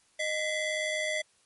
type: ring-modulated tone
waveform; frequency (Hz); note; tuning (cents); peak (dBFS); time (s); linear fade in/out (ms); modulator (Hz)
30% pulse; 1335; E6; +22; -23; 0.19-1.22; 10; 717
effects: white hiss -66 dBFS RMS until 1.45 s + MP3 48 kbps